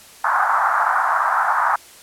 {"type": "band-pass noise", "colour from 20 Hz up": "white", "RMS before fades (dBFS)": -18, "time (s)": [0.24, 1.76], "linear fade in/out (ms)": 5, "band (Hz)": [750, 1500], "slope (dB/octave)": 48, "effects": ["white hiss -44 dBFS RMS until 2.02 s", "low-pass 12000 Hz 12 dB/octave"]}